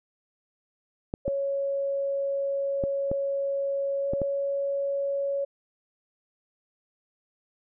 clicks, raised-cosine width 2 ms, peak -16 dBFS, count 6, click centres 1.139 / 1.28 / 2.838 / 3.115 / 4.135 / 4.217 s
sine tone with pitch glide, 554.4 to 557.6 Hz, C#5 to C#5, 0 to +10 cents, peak -25 dBFS, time 1.25-5.45 s, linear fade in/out 10 ms, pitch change +10 cents, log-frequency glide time 4.02-4.07 s
effects none

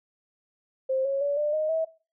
sine tone with pitch steps, 527 / 548.7 / 571.4 / 595 / 619.5 / 645.1 Hz, C5 / C#5 / D5 / D5 / D#5 / E5, +12 / -18 / -48 / +22 / -8 / -38 cents, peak -23 dBFS, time 0.89-1.85 s, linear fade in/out 10 ms, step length 160 ms, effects noise-tail reverb RT60 0.3 s tail -17 dB re dry

